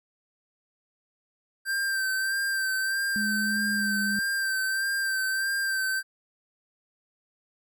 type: tone with vibrato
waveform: square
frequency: 1568 Hz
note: G6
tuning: in tune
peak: -26 dBFS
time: 1.65-6.03 s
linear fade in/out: 50 ms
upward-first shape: sine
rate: 1.6 Hz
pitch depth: 31 cents each way
type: tone with pitch glide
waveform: sine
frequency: 209.9 to 204.5 Hz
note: G#3 to G#3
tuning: +19 to -26 cents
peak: -29 dBFS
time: 3.16-4.19 s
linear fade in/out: 0 ms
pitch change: -45 cents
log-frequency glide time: 3.6-3.98 s
effects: none